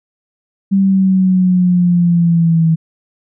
sine linear sweep, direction down, 196 to 161.1 Hz, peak -8 dBFS, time 0.71-2.76 s, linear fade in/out 20 ms, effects none

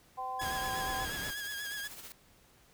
harmonic tone, 257.1 Hz, C4, 30 cents flat, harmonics 2 / 3 / 4, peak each -48 / -37 / -39 dBFS, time 0.17-1.06 s, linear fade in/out 20 ms
sawtooth tone with vibrato, 1655 Hz, G#6, 6 cents flat, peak -34 dBFS, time 0.39-1.88 s, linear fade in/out 10 ms, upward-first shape sine, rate 8.3 Hz, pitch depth 44 cents each way
pink noise, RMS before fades -41 dBFS, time 0.41-1.31 s, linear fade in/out 5 ms
white noise with tremolo, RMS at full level -46 dBFS, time 1.24-2.12 s, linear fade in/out 0 ms, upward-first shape sine, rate 15 Hz, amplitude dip 50%
effects pink hiss -63 dBFS RMS until 2.73 s

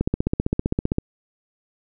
click train, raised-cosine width 3 ms, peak -7 dBFS, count 16, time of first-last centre 0.01-0.984 s, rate 15.4 Hz, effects none

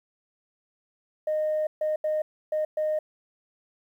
sine tone bursts at uneven times, 616 Hz, D#5, 17 cents flat, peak -22 dBFS, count 5, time 1.27-1.67 / 1.81-1.96 / 2.04-2.22 / 2.52-2.65 / 2.77-2.99 s, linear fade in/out 5 ms, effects tanh soft clip ceiling -20 dBFS + 10-bit

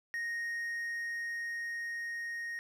triangle tone with level ramp, 1864.7 Hz, A#6, in tune, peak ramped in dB -32 to -35 dBFS, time 0.14-2.59 s, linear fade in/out 0 ms, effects none

